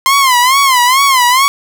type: tone with vibrato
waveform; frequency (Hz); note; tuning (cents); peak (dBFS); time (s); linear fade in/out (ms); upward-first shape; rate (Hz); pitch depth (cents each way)
sawtooth; 1042; C6; -7; -3; 0.06-1.48; 0; sine; 2.3; 130
effects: none